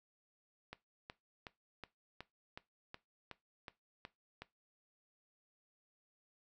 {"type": "click train", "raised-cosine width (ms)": 0.3, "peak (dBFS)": -30, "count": 11, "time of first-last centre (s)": [0.73, 4.42], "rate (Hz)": 2.71, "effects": ["noise-tail reverb RT60 0.2 s tail -18 dB re dry"]}